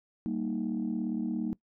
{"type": "chord", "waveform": "sine", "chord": "Eb major", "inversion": "first", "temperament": "equal", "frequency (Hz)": [196, 233.1, 311.1], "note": ["G3", "Bb3", "Eb4"], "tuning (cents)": [0, 0, 0], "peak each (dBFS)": [-34, -31, -34], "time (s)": [0.26, 1.53], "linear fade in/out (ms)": 0, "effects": ["noise-tail reverb RT60 0.1 s tail -22 dB re dry", "tanh soft clip ceiling -23 dBFS"]}